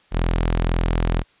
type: tone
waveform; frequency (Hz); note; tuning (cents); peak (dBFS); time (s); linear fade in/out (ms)
sawtooth; 42; E1; +33; -14; 0.11-1.24; 50
effects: white hiss -57 dBFS RMS until 1.4 s + resampled to 8000 Hz